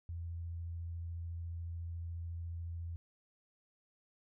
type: tone with vibrato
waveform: sine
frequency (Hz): 84.5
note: E2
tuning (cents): +43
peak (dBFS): -39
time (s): 0.09-2.96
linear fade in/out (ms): 0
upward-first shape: sine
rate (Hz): 14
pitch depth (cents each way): 12
effects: none